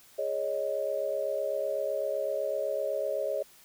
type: chord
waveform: sine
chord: Ab suspended fourth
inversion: none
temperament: equal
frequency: 415.3 / 554.4 / 622.3 Hz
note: Ab4 / Db5 / Eb5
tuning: 0 / 0 / 0 cents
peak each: -36 / -31 / -32 dBFS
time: 0.18-3.43 s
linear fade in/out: 10 ms
effects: white hiss -57 dBFS RMS until 3.64 s